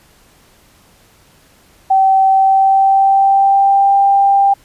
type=tone with pitch glide; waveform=sine; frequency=770 to 792.6 Hz; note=G5 to G5; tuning=-31 to +19 cents; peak=-7 dBFS; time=1.9-4.54 s; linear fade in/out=10 ms; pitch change=+50 cents; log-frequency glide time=2.27-3.95 s; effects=pink hiss -49 dBFS RMS until 4.64 s + resampled to 32000 Hz